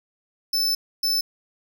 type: tone bursts at uneven times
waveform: 45% pulse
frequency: 5274 Hz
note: E8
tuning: in tune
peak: -20 dBFS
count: 2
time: 0.53-0.75 / 1.03-1.21 s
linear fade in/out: 5 ms
effects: none